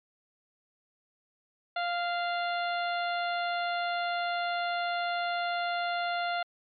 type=harmonic tone with a mistuned harmonic; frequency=698.5 Hz; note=F5; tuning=in tune; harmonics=1 / 2 / 3 / 4 / 5 / 6; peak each=-30 / -34 / -40 / -42 / -42 / -44 dBFS; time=1.76-6.43 s; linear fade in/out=5 ms; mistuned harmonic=3; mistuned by=-23 cents; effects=MP3 96 kbps